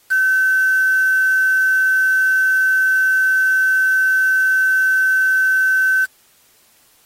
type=tone with quantisation; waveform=sine; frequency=1532 Hz; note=G6; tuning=40 cents flat; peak=-12 dBFS; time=0.1-6.06 s; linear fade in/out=20 ms; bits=5; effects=white hiss -54 dBFS RMS until 7.05 s + AAC 48 kbps